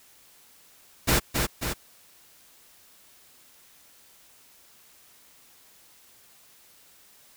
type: noise with echo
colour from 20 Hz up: pink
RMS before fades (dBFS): -21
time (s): 1.07-1.2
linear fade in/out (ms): 20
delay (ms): 270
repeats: 2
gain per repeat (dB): -4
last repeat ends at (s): 1.74
effects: white hiss -56 dBFS RMS until 7.36 s